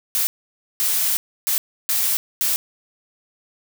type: noise bursts at uneven times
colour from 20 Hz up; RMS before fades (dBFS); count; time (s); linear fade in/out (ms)
blue; -20; 5; 0.15-0.27 / 0.8-1.17 / 1.47-1.58 / 1.89-2.17 / 2.41-2.56; 0
effects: none